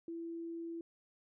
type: tone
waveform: sine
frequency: 333.9 Hz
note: E4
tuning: 22 cents sharp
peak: -40 dBFS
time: 0.08-0.81 s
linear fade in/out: 2 ms
effects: none

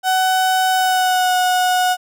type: tone with pitch glide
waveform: 35% pulse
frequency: 750 to 732 Hz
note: F#5 to F#5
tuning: +23 to -19 cents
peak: -12 dBFS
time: 0.03-1.97 s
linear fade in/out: 50 ms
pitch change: -42 cents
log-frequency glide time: 0.71-1.36 s
effects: none

